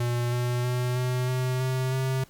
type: tone with pitch steps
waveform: square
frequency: 120.6 / 122.35 / 124.13 / 125.94 / 127.77 / 129.63 / 131.52 Hz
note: B2 / B2 / B2 / B2 / C3 / C3 / C3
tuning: -41 / -16 / +9 / +34 / -41 / -16 / +9 cents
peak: -25 dBFS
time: 0-2.24 s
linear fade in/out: 5 ms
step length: 320 ms
effects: pink hiss -56 dBFS RMS until 2.29 s + Opus 48 kbps